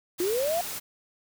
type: noise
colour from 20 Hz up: white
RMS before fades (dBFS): -35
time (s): 0.18-0.8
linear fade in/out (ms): 20
type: linear sweep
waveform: sine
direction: up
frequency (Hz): 336 to 715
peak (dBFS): -24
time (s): 0.2-0.61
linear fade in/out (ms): 2
effects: none